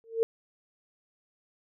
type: tone with exponential growth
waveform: sine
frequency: 453.7 Hz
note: A#4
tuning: 47 cents flat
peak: -18 dBFS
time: 0.04-0.23 s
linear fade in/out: 0 ms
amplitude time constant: 40 ms
effects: none